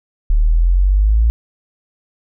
sine exponential sweep, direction up, 36.57 to 57.7 Hz, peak -9 dBFS, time 0.3-1.3 s, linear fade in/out 0 ms, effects none

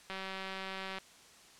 click train, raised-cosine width 0.3 ms, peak -25 dBFS, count 170, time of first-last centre 0.1-0.985 s, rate 191 Hz, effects white hiss -58 dBFS RMS until 1.59 s + low-pass 8000 Hz 12 dB/octave

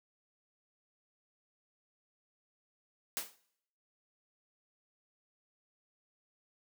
white noise with exponential decay, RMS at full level -33 dBFS, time 3.17-3.36 s, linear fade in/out 0 ms, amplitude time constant 41 ms, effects noise-tail reverb RT60 0.7 s tail -20 dB re dry + high-pass 200 Hz 12 dB/octave

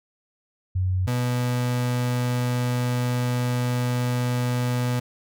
sine / 35% pulse tone pair in turn, 92.5 / 123.47 Hz, F#2 / B2, 0 / 0 cents, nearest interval perfect fourth, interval 500 cents, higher second, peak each -20 dBFS, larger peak neither, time 0.75-1.07 / 1.07-5 s, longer second, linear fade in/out 10 ms, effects none

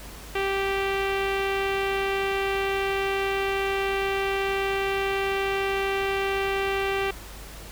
sawtooth tone with low-pass filter, 391.1 Hz, G4, 4 cents flat, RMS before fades -26 dBFS, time 0.35-7.11 s, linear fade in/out 5 ms, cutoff 2700 Hz, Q 2.4, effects added 50 Hz sine -42 dBFS peak until 7.71 s + pink hiss -43 dBFS RMS until 7.71 s

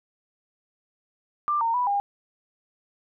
sine tone with pitch steps, 1186 / 917 / 986 / 807 Hz, D6 / A#5 / B5 / G#5, +17 / -29 / -3 / -50 cents, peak -21 dBFS, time 1.48-2 s, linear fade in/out 0 ms, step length 130 ms, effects none

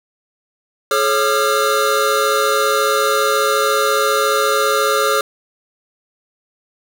square tone cluster, 425.5 / 549 / 1202 / 1375 Hz, G#4 / C#5 / D6 / F6, +42 / -17 / +40 / -27 cents, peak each -20 dBFS, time 0.91-5.21 s, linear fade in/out 2 ms, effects none

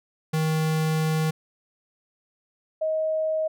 square / sine tone pair in turn, 157.6 / 630.4 Hz, D#3 / D#5, +23 / +23 cents, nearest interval 2 octaves, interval 2400 cents, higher second, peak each -22 dBFS, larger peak neither, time 0.33-1.31 / 2.81-3.48 s, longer first, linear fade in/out 10 ms, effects none

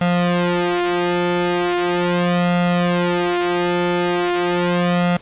sawtooth tone with flanger, 175.9 Hz, F3, 13 cents sharp, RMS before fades -18 dBFS, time 0.01-5.17 s, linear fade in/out 5 ms, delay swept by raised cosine 1.5 to 3.4 ms, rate 0.39 Hz, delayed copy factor +0.95, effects pink hiss -44 dBFS RMS until 5.21 s + resampled to 8000 Hz

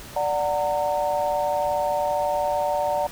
sine chord, D augmented, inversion none, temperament equal with one note detuned, 587.3 / 740 / 915.3 Hz, D5 / F#5 / A#5, 0 / 0 / -32 cents, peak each -24 / -26 / -26 dBFS, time 0.16-3.07 s, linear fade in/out 5 ms, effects pink hiss -41 dBFS RMS until 3.11 s

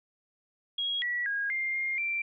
sine tone with pitch steps, 3297 / 1939 / 1635 / 2108 / 2121 / 2353 Hz, G#7 / B6 / G#6 / C7 / C7 / D7, -13 / -32 / -28 / +12 / +23 / +3 cents, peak -28 dBFS, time 0.78-2.22 s, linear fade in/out 5 ms, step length 240 ms, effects none

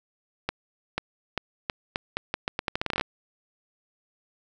accelerating click train, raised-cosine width 0.3 ms, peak -10 dBFS, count 19, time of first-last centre 0.49-3.011 s, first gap 490 ms, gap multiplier 0.81, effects none

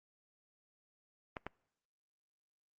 clicks, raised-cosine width 0.5 ms, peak -24 dBFS, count 2, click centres 1.368 / 1.466 s, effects noise-tail reverb RT60 0.8 s tail -26 dB re dry + Opus 32 kbps

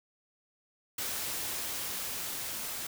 white noise with level ramp, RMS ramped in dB -35 to -38 dBFS, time 0.98-2.87 s, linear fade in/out 5 ms, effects none

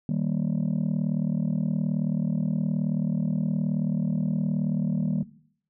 sine chord, Eb major, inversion none, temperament just, 155.56 / 194.45 / 233.3 Hz, Eb3 / G3 / Bb3, 0 / -14 / +2 cents, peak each -25 / -26 / -27 dBFS, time 0.09-5.23 s, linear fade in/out 2 ms, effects noise-tail reverb RT60 0.6 s tail -18 dB re dry + tanh soft clip ceiling -19 dBFS

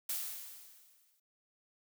blue noise with exponential decay, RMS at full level -35 dBFS, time 0.09-1.2 s, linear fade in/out 5 ms, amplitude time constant 240 ms, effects none

